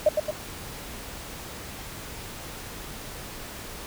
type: tone with echo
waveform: sine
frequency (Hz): 610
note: D#5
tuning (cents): -34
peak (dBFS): -14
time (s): 0.06-0.09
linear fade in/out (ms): 5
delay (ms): 110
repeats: 2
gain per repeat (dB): -5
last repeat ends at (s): 0.31
effects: pink hiss -39 dBFS RMS until 3.86 s